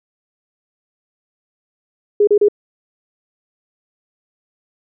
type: tone bursts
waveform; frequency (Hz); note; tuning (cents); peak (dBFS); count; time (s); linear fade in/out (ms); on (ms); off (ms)
sine; 413.5; G#4; -8; -8; 3; 2.2-2.485; 5; 73; 33
effects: none